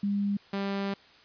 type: tone pair in turn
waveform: sine / sawtooth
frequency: 201.7 / 197.78 Hz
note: G3 / G3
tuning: +50 / +16 cents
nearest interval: unison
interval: 34 cents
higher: first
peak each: -25 dBFS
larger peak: neither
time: 0.03-0.37 / 0.53-0.94 s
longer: second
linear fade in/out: 5 ms
effects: white hiss -56 dBFS RMS until 1.24 s + resampled to 11025 Hz